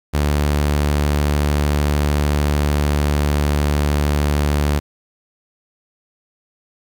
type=tone; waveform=sawtooth; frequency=73.3 Hz; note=D2; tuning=3 cents flat; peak=-11 dBFS; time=0.13-4.8 s; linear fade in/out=20 ms; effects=8-bit